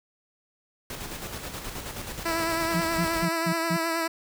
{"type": "noise with tremolo", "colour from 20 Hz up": "pink", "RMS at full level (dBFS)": -35, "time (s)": [0.9, 3.25], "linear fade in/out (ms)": 2, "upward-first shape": "square", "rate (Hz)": 9.4, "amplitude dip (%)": 40}
{"type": "tone with vibrato", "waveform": "10% pulse", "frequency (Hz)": 330, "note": "E4", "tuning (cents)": 2, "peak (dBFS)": -17, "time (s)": [2.25, 4.08], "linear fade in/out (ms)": 10, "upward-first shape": "triangle", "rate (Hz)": 9.4, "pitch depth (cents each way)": 35}
{"type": "tone bursts", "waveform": "sine", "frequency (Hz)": 173, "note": "F3", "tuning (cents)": -16, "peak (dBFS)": -24, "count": 5, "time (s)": [2.74, 3.77], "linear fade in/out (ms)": 10, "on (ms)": 70, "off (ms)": 170}
{"effects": []}